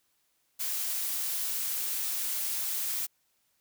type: noise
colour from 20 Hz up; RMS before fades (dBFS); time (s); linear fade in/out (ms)
blue; -32; 0.59-3.07; 20
effects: white hiss -73 dBFS RMS until 3.6 s